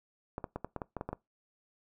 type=clicks; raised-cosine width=1 ms; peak=-22 dBFS; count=10; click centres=0.381 / 0.442 / 0.56 / 0.646 / 0.763 / 0.818 / 0.967 / 1.011 / 1.09 / 1.13 s; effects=noise-tail reverb RT60 0.2 s tail -22 dB re dry